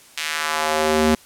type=tone with high-pass filter sweep; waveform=square; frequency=77.78 Hz; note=D#2; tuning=in tune; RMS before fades=-20 dBFS; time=0.17-1.15 s; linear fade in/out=5 ms; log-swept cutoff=2600 to 210 Hz; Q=1.3; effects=white hiss -48 dBFS RMS until 1.25 s + low-pass 12000 Hz 12 dB/octave